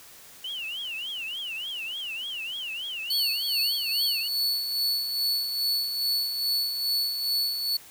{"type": "tone with vibrato", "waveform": "sine", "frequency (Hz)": 2923, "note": "F#7", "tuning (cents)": -22, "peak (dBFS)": -31, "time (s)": [0.44, 4.28], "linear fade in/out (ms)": 5, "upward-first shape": "triangle", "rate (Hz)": 3.4, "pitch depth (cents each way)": 240}
{"type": "tone with tremolo", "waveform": "45% pulse", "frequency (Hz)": 4435, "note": "C#8", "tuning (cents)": 0, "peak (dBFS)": -22, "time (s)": [3.1, 7.77], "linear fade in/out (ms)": 5, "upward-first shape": "sine", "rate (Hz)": 2.4, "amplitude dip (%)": 50}
{"effects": ["white hiss -49 dBFS RMS until 7.9 s"]}